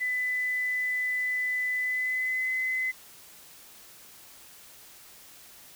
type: tone with pitch glide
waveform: sine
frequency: 2001 to 2032 Hz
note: B6 to B6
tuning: +22 to +49 cents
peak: -26 dBFS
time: 0-2.92 s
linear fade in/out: 20 ms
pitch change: +27 cents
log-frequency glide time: 1.78-2.53 s
effects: white hiss -51 dBFS RMS until 5.75 s